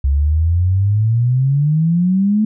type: exponential sweep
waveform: sine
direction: up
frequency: 67 to 218.6 Hz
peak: -11 dBFS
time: 0.04-2.45 s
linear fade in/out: 5 ms
effects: none